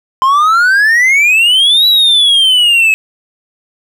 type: exponential two-way sweep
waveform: triangle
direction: up then down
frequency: 1033 to 3951 to 2564 Hz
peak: -4 dBFS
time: 0.22-2.94 s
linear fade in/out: 0 ms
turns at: 1.87 s
effects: none